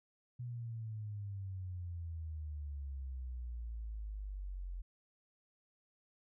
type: exponential sweep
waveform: sine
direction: down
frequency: 123.7 to 43.65 Hz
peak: -40 dBFS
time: 0.39-4.82 s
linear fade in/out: 10 ms
effects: none